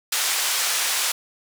white band-pass noise, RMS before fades -23 dBFS, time 0.12-1.12 s, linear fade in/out 5 ms, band 820 to 9300 Hz, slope 12 dB/octave, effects none

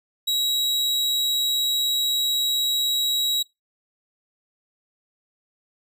40% pulse tone, 3859 Hz, B7, 41 cents flat, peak -19 dBFS, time 0.27-3.43 s, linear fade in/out 10 ms, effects noise-tail reverb RT60 0.2 s tail -22 dB re dry

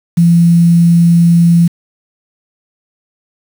sine tone with quantisation, 170 Hz, F3, 46 cents flat, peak -4 dBFS, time 0.17-1.68 s, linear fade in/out 10 ms, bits 5, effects none

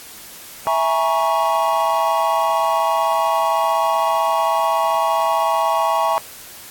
triangle chord, A# half-diminished seventh, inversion second, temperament equal with one note detuned, 659.3 / 830.6 / 946.4 / 1108.7 Hz, E5 / G#5 / A#5 / C#6, 0 / 0 / +26 / 0 cents, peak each -19 dBFS, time 0.67-6.18 s, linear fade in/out 0 ms, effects white hiss -38 dBFS RMS until 6.7 s + AAC 64 kbps

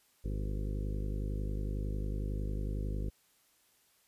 harmonic tone with a mistuned harmonic, 51 Hz, G#1, 31 cents flat, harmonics 1 / 2 / 3 / 4 / 5 / 6 / 7 / 8 / 9 / 10, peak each -34 / -40 / -44 / -46 / -48 / -50 / -51 / -52 / -53 / -54 dBFS, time 0.24-3.1 s, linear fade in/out 10 ms, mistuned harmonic 8, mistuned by -62 cents, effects white hiss -69 dBFS RMS until 4.07 s + resampled to 32000 Hz

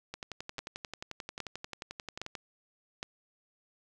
two click trains, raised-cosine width 0.2 ms, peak -19 / -22 dBFS, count 4 / 26, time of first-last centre 0.59-3.029 / 0.14-2.352 s, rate 1.23 / 11.3 Hz, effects none

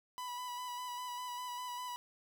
45% pulse tone with vibrato, 987.8 Hz, B5, in tune, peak -40 dBFS, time 0.18-1.96 s, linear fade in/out 0 ms, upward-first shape square, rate 5 Hz, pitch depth 18 cents each way, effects none

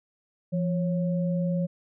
sine tone pair together, 171.7 / 548.9 Hz, F3 / C#5, -29 / -17 cents, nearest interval octave + minor sixth, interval 2012 cents, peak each -24 / -32 dBFS, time 0.52-1.67 s, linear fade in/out 20 ms, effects none

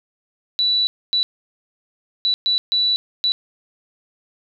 sine tone bursts at uneven times, 3951 Hz, B7, in tune, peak -15 dBFS, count 6, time 0.59-0.87 / 1.13-1.23 / 2.25-2.34 / 2.46-2.58 / 2.72-2.96 / 3.24-3.32 s, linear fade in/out 0 ms, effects none

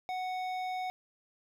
triangle tone with hard clipping, 740 Hz, F#5, in tune, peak -35 dBFS, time 0.09-0.9 s, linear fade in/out 0 ms, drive 15 dB, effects none

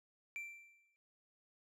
triangle tone with exponential decay, 2349 Hz, D7, in tune, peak -38 dBFS, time 0.36-0.96 s, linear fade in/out 0 ms, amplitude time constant 130 ms, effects none

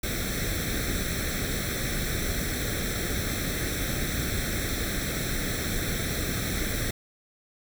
pink noise with comb filter, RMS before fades -29 dBFS, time 0.03-6.91 s, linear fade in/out 5 ms, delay 0.52 ms, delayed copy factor +0.85, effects none

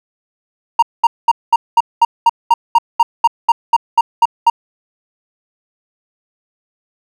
triangle tone bursts, 931 Hz, A#5, 2 cents flat, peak -3 dBFS, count 16, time 0.79-4.5 s, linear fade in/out 5 ms, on 35 ms, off 210 ms, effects none

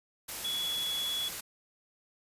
sine tone in noise, 3381 Hz, G#7, 30 cents sharp, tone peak -31 dBFS, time 0.44-1.29 s, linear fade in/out 10 ms, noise white, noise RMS -39 dBFS, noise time 0.28-1.41 s, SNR +5 dB, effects resampled to 32000 Hz

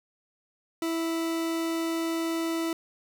40% pulse tone, 329.2 Hz, E4, 2 cents flat, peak -26 dBFS, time 0.82-2.73 s, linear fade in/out 2 ms, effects none

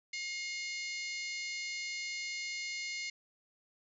harmonic tone with a mistuned harmonic, 715 Hz, F5, 41 cents sharp, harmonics 3 / 4 / 5 / 6 / 7 / 8 / 9 / 10, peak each -39 / -49 / -53 / -44 / -48 / -55 / -49 / -52 dBFS, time 0.13-3.1 s, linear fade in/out 5 ms, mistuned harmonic 9, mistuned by -27 cents, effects none

